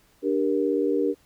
sine chord, G minor, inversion second, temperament just, 294 / 392 / 470.4 Hz, D4 / G4 / Bb4, +2 / 0 / +16 cents, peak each -25 dBFS, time 0.22-1.15 s, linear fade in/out 50 ms, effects pink hiss -61 dBFS RMS until 1.25 s

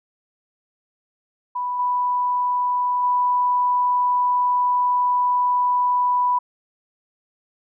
sine tone with level steps, 987.8 Hz, B5, in tune, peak -22 / -18 / -16 dBFS, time 1.55-6.39 s, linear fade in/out 10 ms, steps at 1.79 / 3.03 s, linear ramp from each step 5 ms, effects none

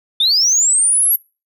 sine linear sweep, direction up, 3485 to 11730 Hz, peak -9 dBFS, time 0.2-1.16 s, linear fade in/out 5 ms, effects noise-tail reverb RT60 0.3 s tail -26 dB re dry + tanh soft clip ceiling -8 dBFS

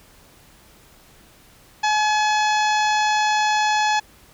harmonic tone, 850 Hz, G#5, 40 cents sharp, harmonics 1 / 2 / 3 / 4 / 5 / 6 / 7 / 8, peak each -18 / -24 / -28 / -30 / -32 / -34 / -35 / -36 dBFS, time 1.83-4 s, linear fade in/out 10 ms, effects pink hiss -51 dBFS RMS until 4.33 s

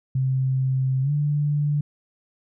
sine tone with pitch glide, 131.6 to 146.87 Hz, C3 to D3, +10 to 0 cents, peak -19 dBFS, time 0.15-1.81 s, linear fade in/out 5 ms, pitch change +190 cents, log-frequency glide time 1.02-1.11 s, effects none

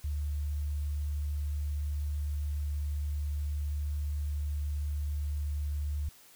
sine tone, 73.42 Hz, D2, in tune, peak -30 dBFS, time 0.04-6.09 s, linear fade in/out 5 ms, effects white hiss -57 dBFS RMS until 6.35 s

